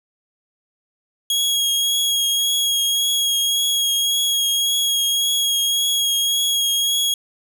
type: tone with vibrato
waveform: sawtooth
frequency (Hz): 3300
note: G#7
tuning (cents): -12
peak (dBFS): -14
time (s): 1.3-7.14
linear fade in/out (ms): 2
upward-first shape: triangle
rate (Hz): 1.8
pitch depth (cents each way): 21
effects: none